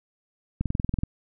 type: click train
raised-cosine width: 5 ms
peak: -13 dBFS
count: 10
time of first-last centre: 0.61-1.035 s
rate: 21.2 Hz
effects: none

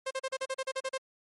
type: tone bursts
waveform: sawtooth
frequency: 529 Hz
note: C5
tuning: 19 cents sharp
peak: -27 dBFS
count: 11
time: 0.06-0.979 s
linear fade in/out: 10 ms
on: 49 ms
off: 38 ms
effects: MP3 48 kbps

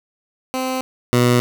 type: tone pair in turn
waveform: 15% pulse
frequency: 259.1 / 122.28 Hz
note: C4 / B2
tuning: -17 / -17 cents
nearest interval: octave + minor second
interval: 1300 cents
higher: first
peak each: -14 / -6 dBFS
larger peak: second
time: 0.54-0.81 / 1.13-1.4 s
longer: neither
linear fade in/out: 0 ms
effects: none

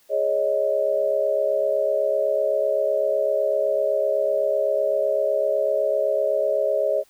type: chord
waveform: sine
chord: Ab suspended fourth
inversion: none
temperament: equal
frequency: 415.3 / 554.4 / 622.3 Hz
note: Ab4 / Db5 / Eb5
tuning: 0 / 0 / 0 cents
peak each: -27 / -22 / -22 dBFS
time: 0.09-7.04 s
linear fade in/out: 50 ms
effects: white hiss -59 dBFS RMS until 7.09 s

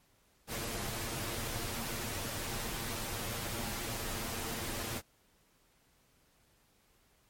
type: noise with comb filter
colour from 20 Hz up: pink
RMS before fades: -38 dBFS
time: 0.47-5.02 s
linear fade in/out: 50 ms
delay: 8.7 ms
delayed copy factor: +0.55
effects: pink hiss -69 dBFS RMS until 7.29 s + MP3 64 kbps

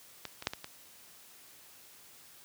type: clicks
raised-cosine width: 0.2 ms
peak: -21 / -24 / -11 / -20 / -24 dBFS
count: 5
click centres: 0.253 / 0.424 / 0.471 / 0.535 / 0.644 s
effects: white hiss -56 dBFS RMS until 2.44 s + high-pass 60 Hz 12 dB/octave

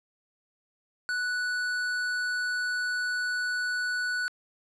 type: tone with tanh clipping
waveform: triangle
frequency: 1480 Hz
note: F#6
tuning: in tune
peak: -29 dBFS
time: 1.09-4.28 s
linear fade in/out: 0 ms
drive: 17 dB
effects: low-pass 10000 Hz 12 dB/octave

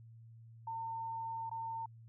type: tone with dropouts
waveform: sine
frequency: 906 Hz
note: A#5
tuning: 50 cents flat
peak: -38 dBFS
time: 0.67-1.86 s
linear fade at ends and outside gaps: 5 ms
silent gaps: 1.496-1.513 s
effects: added 114 Hz sine -53 dBFS peak until 2.08 s

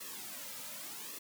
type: noise with flanger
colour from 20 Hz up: white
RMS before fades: -45 dBFS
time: 0-1.19 s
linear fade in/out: 10 ms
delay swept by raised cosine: 1.3 to 2.8 ms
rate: 0.86 Hz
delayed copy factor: -0.95
effects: high-pass 150 Hz 12 dB/octave

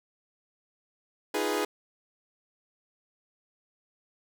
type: chord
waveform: sawtooth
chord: F half-diminished seventh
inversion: third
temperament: equal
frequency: 311.1 / 349.2 / 415.3 / 493.9 Hz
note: Eb4 / F4 / Ab4 / Cb5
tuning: 0 / 0 / 0 / 0 cents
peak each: -29 / -31 / -26 / -30 dBFS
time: 1.34-1.65 s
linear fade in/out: 5 ms
effects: none

